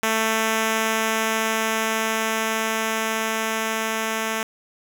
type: tone with level ramp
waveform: 5% pulse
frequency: 221.7 Hz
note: A3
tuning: 13 cents sharp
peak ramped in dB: -8 to -12 dBFS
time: 0.03-4.43 s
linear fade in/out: 2 ms
effects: none